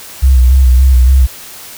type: tone with vibrato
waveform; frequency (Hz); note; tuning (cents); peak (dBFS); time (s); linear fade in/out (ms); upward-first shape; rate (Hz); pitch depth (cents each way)
sine; 64.1; C2; -35; -3; 0.22-1.27; 20; square; 3.5; 49
effects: white hiss -31 dBFS RMS until 1.77 s